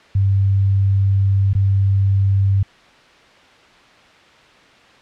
sine tone with dropouts, 98 Hz, G2, in tune, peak -12 dBFS, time 0.15-2.63 s, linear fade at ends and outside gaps 5 ms, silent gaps 1.533-1.55 s, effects white hiss -47 dBFS RMS until 5.01 s + low-pass 3000 Hz 12 dB/octave

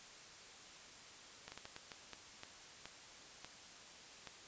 slowing click train, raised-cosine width 0.2 ms, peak -30 dBFS, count 11, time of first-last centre 1.48-4.273 s, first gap 40 ms, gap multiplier 1.4, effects white hiss -56 dBFS RMS until 4.47 s + resampled to 16000 Hz

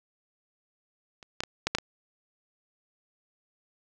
clicks, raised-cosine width 0.2 ms, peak -29 / -11 / -17 / -8 / -7 / -15 dBFS, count 6, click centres 1.228 / 1.405 / 1.436 / 1.67 / 1.75 / 1.785 s, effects none

